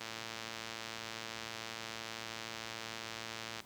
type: click train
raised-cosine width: 0.2 ms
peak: -24 dBFS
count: 407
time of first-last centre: 0.01-3.603 s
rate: 113 Hz
effects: pink hiss -58 dBFS RMS until 3.65 s + high-pass 80 Hz 12 dB/octave